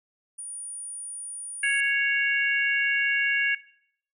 sine tone, 9490 Hz, D9, 17 cents sharp, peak -34 dBFS, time 0.38-1.81 s, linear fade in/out 10 ms
harmonic tone, 554.4 Hz, C#5, in tune, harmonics 3 / 4 / 5, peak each -24 / -26 / -28 dBFS, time 1.63-3.55 s, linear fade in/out 5 ms
effects noise-tail reverb RT60 0.6 s tail -17 dB re dry

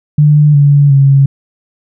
sine tone with pitch steps, 148.9 / 143.25 / 137.81 Hz, D3 / D3 / C#3, +24 / -43 / -10 cents, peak -3 dBFS, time 0.18-1.26 s, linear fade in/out 5 ms, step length 360 ms, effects none

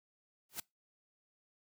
white noise with exponential growth, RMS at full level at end -35 dBFS, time 0.49-0.6 s, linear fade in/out 5 ms, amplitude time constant 22 ms, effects noise-tail reverb RT60 0.2 s tail -24 dB re dry + high-pass 80 Hz 12 dB/octave

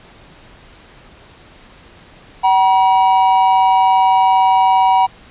triangle tone pair together, 760 / 957.5 Hz, F#5 / A#5, +46 / +46 cents, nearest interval major third, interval 400 cents, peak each -10 dBFS, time 2.43-5.07 s, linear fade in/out 20 ms, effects pink hiss -43 dBFS RMS until 5.3 s + resampled to 8000 Hz

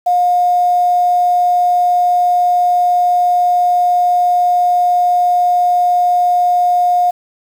sine tone with quantisation, 713 Hz, F5, 36 cents sharp, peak -9 dBFS, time 0.06-7.11 s, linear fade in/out 10 ms, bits 6, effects none

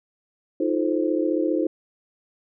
sine chord, F dominant seventh, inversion third, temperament just, 314.3 / 349.2 / 436.5 / 523.8 Hz, Eb4 / F4 / A4 / C5, +18 / 0 / -14 / +2 cents, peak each -23 / -25 / -29 / -27 dBFS, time 0.6-1.67 s, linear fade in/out 5 ms, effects none

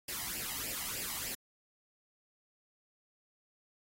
white noise with flanger, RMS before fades -39 dBFS, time 0.08-1.35 s, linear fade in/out 5 ms, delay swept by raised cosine 0.39 to 1.02 ms, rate 3.3 Hz, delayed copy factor +0.7, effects AAC 48 kbps

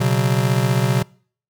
square chord, B suspended second, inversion none, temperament just, 123.47 / 138.9 / 185.21 Hz, B2 / C#3 / F#3, 0 / +4 / +2 cents, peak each -19 / -21 / -23 dBFS, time 0-1.03 s, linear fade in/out 10 ms, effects noise-tail reverb RT60 0.5 s tail -25 dB re dry

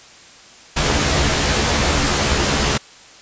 pink noise with comb filter, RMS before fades -17 dBFS, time 0.76-2.78 s, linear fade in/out 10 ms, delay 14 ms, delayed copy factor +0.8, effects white hiss -43 dBFS RMS until 3.21 s + resampled to 16000 Hz

